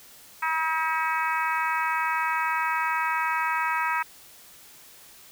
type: harmonic tone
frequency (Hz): 320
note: D#4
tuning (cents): +49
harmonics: 3 / 4 / 5 / 6 / 7 / 8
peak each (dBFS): -27 / -29 / -31 / -33 / -34 / -35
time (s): 0.42-4.03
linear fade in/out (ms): 10
effects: white hiss -50 dBFS RMS until 5.31 s